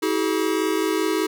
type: tone cluster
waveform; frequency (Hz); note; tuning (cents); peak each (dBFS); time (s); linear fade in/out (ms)
square; 321.6 / 380 / 425; E4 / F#4 / G#4; -43 / +46 / +40; -24 / -26 / -26; 0.02-1.27; 10
effects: none